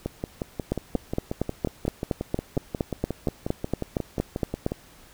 two click trains, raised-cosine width 2 ms, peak -10 / -14 dBFS, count 18 / 27, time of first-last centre 0.72-4.664 / 0.06-4.719 s, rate 4.31 / 5.58 Hz, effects pink hiss -52 dBFS RMS until 5.13 s

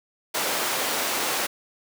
pink high-pass noise, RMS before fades -26 dBFS, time 0.34-1.47 s, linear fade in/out 10 ms, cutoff 440 Hz, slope 12 dB/octave, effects none

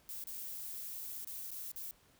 violet noise with dropouts, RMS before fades -44 dBFS, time 0.09-1.91 s, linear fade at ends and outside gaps 0 ms, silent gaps 0.24-0.271 / 1.246-1.271 / 1.506-1.515 / 1.716-1.76 s, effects pink hiss -67 dBFS RMS until 2.19 s

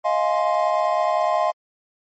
triangle chord, F minor seventh, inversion third, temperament just, 628.6 / 698.5 / 838.1 / 1047.7 Hz, Eb5 / F5 / Ab5 / C6, +18 / 0 / +16 / +2 cents, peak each -20 / -20 / -25 / -22 dBFS, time 0.04-1.52 s, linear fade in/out 20 ms, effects MP3 32 kbps

